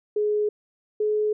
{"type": "tone pair in turn", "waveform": "sine", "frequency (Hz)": [420, 424.6], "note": ["G#4", "G#4"], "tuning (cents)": [19, 38], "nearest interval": "unison", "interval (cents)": 19, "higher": "second", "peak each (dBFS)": -20, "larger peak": "neither", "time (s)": [[0.16, 0.49], [1, 1.33]], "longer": "neither", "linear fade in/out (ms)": 5, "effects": []}